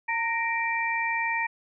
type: tone cluster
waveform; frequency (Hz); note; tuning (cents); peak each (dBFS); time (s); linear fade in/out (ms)
sine; 913 / 1866 / 2347; A#5 / A#6 / D7; -36 / +1 / -2; -29; 0.08-1.47; 10
effects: none